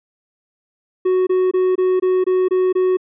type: tone bursts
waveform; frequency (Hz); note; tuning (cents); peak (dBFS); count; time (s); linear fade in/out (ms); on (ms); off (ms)
triangle; 370; F#4; 0; -11; 8; 1.05-2.971; 10; 220; 23
effects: resampled to 8000 Hz